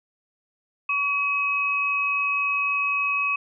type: tone pair together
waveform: sine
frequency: 1130.9 / 2549 Hz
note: C#6 / D#7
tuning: +34 / +41 cents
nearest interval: octave + major second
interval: 1407 cents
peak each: -27 / -22 dBFS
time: 0.89-3.36 s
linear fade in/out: 5 ms
effects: none